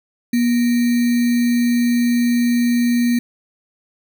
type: tone with sample-and-hold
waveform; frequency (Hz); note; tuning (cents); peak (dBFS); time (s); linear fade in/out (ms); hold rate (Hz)
sine; 240; B3; -49; -13; 0.33-3.19; 5; 2100
effects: none